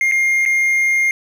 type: tone with dropouts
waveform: triangle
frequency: 2122 Hz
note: C7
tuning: 24 cents sharp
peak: -11 dBFS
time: 0.01-1.11 s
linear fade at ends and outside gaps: 1 ms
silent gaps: 0.114-0.12 / 0.453-0.46 s
effects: none